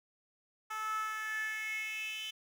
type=tone with high-pass filter sweep; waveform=10% pulse; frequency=434.3 Hz; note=A4; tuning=23 cents flat; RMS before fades=-38 dBFS; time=0.7-2.31 s; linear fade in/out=10 ms; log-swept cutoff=1100 to 3100 Hz; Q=6.9; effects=none